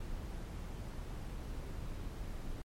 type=noise; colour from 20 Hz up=brown; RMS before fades=-42 dBFS; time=0-2.62 s; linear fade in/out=5 ms; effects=MP3 64 kbps